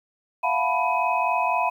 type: tone cluster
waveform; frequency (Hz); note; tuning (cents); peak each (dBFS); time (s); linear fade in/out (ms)
sine; 681 / 725 / 871 / 990 / 2530; F5 / F#5 / A5 / B5 / D#7; -44 / -35 / -18 / +4 / +28; -27 / -27 / -30 / -23 / -29; 0.43-1.7; 10
effects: 9-bit